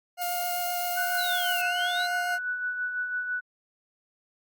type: tone with vibrato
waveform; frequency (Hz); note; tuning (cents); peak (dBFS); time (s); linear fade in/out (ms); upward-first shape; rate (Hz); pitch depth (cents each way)
40% pulse; 709; F5; +26; -28; 0.17-2.39; 50; triangle; 7.7; 11
type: noise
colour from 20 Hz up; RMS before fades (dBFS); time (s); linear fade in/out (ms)
violet; -34; 0.21-1.62; 10
type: tone with tremolo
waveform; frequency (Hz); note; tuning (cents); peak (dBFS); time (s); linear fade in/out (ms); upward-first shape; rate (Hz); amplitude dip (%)
sine; 1482; F#6; +2; -26; 0.96-3.41; 20; sine; 6; 45
type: exponential two-way sweep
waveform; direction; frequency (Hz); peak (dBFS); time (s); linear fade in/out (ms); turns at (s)
sine; down then up; 4186 to 2579 to 4186; -31; 1.17-2.08; 20; 1.64
effects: Opus 48 kbps